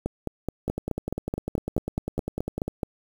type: two click trains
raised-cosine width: 2 ms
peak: -15 / -13 dBFS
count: 21 / 14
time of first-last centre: 0.68-2.68 / 0.06-2.832 s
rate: 10 / 4.69 Hz
effects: 7-bit